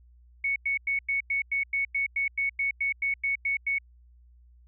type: tone bursts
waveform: sine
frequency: 2217 Hz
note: C#7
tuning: in tune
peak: -24 dBFS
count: 16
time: 0.44-3.785 s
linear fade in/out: 5 ms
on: 120 ms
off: 95 ms
effects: added 60 Hz sine -53 dBFS peak until 4.67 s